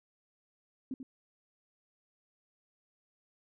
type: tone with echo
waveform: sine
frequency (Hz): 261.6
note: C4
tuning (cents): 0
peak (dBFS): -34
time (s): 0.91-0.94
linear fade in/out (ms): 2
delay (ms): 90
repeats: 1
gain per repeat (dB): -7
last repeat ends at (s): 1.03
effects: none